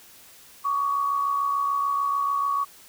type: tone pair together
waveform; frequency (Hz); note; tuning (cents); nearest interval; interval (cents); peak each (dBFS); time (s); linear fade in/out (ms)
sine; 1123.2 / 1190; C#6 / D6; +22 / +22; minor second; 100; -22 / -32; 0.64-2.65; 20
effects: white hiss -50 dBFS RMS until 2.88 s